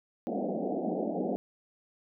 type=band-pass noise; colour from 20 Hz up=pink; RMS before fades=-32 dBFS; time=0.27-1.36 s; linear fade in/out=0 ms; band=180 to 770 Hz; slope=96 dB/octave; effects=none